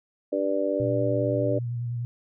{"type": "harmonic tone", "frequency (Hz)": 98, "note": "G2", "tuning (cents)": 0, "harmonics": [3, 4, 5, 6], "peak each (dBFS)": [-29, -31, -29, -26], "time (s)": [0.32, 1.59], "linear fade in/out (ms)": 10}
{"type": "tone with vibrato", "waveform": "sine", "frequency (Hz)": 119.6, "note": "A#2", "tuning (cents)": 45, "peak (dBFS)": -27, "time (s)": [0.8, 2.05], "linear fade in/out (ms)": 0, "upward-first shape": "square", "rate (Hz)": 9.9, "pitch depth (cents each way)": 20}
{"effects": []}